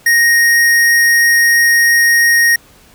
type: tone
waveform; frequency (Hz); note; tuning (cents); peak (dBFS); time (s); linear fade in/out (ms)
square; 1867; A#6; +2; -8; 0.06-2.56; 5
effects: pink hiss -45 dBFS RMS until 2.94 s